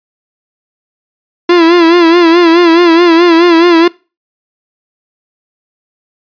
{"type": "tone with vibrato", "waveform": "45% pulse", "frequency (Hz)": 339.6, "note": "F4", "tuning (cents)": -48, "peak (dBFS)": -3, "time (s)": [1.49, 3.88], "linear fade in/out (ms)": 5, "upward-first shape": "sine", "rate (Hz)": 4.7, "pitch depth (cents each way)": 73, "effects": ["noise-tail reverb RT60 0.3 s tail -23 dB re dry", "resampled to 11025 Hz"]}